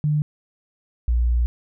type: tone pair in turn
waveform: sine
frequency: 150 / 59.53 Hz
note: D3 / A#1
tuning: +37 / +37 cents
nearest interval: octave + major third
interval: 1600 cents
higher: first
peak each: -17 / -16 dBFS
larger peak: second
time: 0.04-0.22 / 1.08-1.46 s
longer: second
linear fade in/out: 0 ms
effects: none